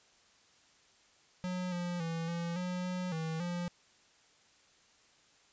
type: tone with pitch steps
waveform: square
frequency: 181.8 / 175.8 / 165 / 170 / 180.7 / 181.8 / 160.8 / 175.2 Hz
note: F#3 / F3 / E3 / F3 / F#3 / F#3 / E3 / F3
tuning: -30 / +12 / +2 / -46 / -41 / -30 / -43 / +6 cents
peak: -35 dBFS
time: 1.44-3.68 s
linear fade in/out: 0 ms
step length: 280 ms
effects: white hiss -65 dBFS RMS until 5.52 s + resampled to 16000 Hz